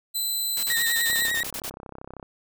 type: tone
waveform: 10% pulse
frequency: 4025 Hz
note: B7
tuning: 32 cents sharp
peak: -18 dBFS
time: 0.14-1.28 s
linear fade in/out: 20 ms
type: noise bursts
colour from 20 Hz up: white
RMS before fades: -33 dBFS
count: 12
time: 0.57-1.697 s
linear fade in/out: 2 ms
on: 60 ms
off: 37 ms
type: tone with vibrato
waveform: 35% pulse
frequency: 1864.7 Hz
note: A#6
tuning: in tune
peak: -22 dBFS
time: 0.7-1.43 s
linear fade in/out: 0 ms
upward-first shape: sine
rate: 10 Hz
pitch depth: 41 cents each way
type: click train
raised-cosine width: 1 ms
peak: -25 dBFS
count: 38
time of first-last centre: 1.1-2.228 s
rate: 32.8 Hz
effects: none